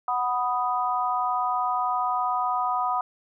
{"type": "chord", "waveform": "sine", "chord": "B major", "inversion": "second", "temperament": "equal", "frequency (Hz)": [740, 987.8, 1244.5], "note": ["F#5", "B5", "D#6"], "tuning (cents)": [0, 0, 0], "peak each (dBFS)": -27, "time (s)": [0.08, 3.01], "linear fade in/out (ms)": 2, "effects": []}